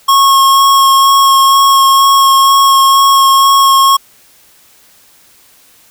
square tone with vibrato, 1090 Hz, C#6, 29 cents flat, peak -5 dBFS, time 0.08-3.97 s, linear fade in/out 10 ms, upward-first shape sine, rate 2.1 Hz, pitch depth 11 cents each way, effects white hiss -45 dBFS RMS until 5.9 s

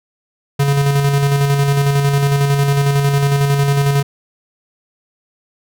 square tone with tremolo, 140.7 Hz, C#3, 26 cents sharp, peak -11 dBFS, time 0.59-4.03 s, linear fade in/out 10 ms, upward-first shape square, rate 11 Hz, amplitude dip 35%, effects none

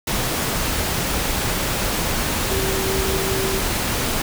sine tone in noise, 385.2 Hz, G4, 30 cents flat, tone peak -24 dBFS, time 2.51-3.6 s, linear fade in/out 5 ms, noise pink, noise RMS -22 dBFS, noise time 0.07-4.22 s, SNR -5 dB, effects none

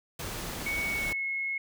pink noise, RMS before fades -37 dBFS, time 0.19-1.13 s, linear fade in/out 5 ms
sine tone with pitch glide, 2230 to 2175 Hz, C#7 to C#7, +10 to -33 cents, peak -29 dBFS, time 0.66-1.58 s, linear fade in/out 5 ms, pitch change -43 cents, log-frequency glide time 0.92-1.24 s
effects none

